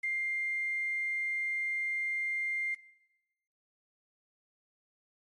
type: tone with quantisation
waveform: sine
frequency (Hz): 2100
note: C7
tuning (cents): +6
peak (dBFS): -30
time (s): 0.03-2.75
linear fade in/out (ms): 10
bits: 9
effects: noise-tail reverb RT60 1.0 s tail -19 dB re dry + MP3 48 kbps